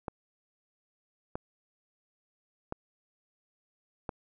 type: clicks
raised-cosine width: 1 ms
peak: -20 dBFS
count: 4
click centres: 0.082 / 1.355 / 2.724 / 4.092 s
effects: none